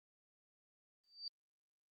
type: tone with exponential growth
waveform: sine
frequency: 4636 Hz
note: D8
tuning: 23 cents flat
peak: -39 dBFS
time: 1.04-1.28 s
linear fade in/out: 2 ms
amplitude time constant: 51 ms
effects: Opus 32 kbps